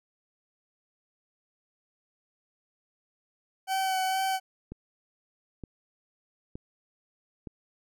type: tone with vibrato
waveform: 40% pulse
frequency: 760 Hz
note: F#5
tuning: 46 cents sharp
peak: -25 dBFS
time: 3.67-4.4 s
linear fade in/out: 50 ms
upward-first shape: sine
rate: 2.2 Hz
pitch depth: 18 cents each way
type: click train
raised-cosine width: 3 ms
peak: -26 dBFS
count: 4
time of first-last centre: 4.72-7.472 s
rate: 1.09 Hz
effects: none